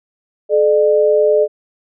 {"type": "tone pair together", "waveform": "sine", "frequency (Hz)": [429.7, 600], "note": ["A4", "D5"], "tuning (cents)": [-41, 37], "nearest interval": "tritone", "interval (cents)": 578, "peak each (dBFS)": -12, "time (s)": [0.49, 1.48], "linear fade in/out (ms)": 50, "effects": []}